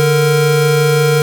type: tone pair together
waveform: square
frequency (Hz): 146.84 / 466.2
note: D3 / A#4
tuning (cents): 0 / 0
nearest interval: octave + minor sixth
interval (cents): 2000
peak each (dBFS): -13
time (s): 0-1.22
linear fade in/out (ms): 0
effects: none